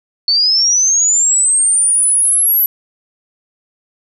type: linear sweep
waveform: sine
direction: up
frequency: 4422 to 11840 Hz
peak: -9 dBFS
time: 0.28-2.66 s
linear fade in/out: 2 ms
effects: none